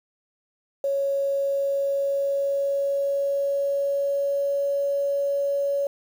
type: tone with pitch glide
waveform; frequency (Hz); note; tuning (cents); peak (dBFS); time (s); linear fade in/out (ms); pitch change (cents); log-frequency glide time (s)
sine; 554.4 to 561.8; C#5 to C#5; 0 to +23; -21; 0.84-5.87; 2; +23; 1.19-4.68
effects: 8-bit